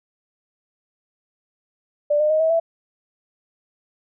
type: tone with pitch steps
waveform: sine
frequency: 589 / 606.6 / 624.7 / 643.4 / 662.7 Hz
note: D5 / D#5 / D#5 / E5 / E5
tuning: +5 / -44 / +7 / -42 / +9 cents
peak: -15 dBFS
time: 2.1-2.6 s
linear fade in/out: 10 ms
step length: 100 ms
effects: none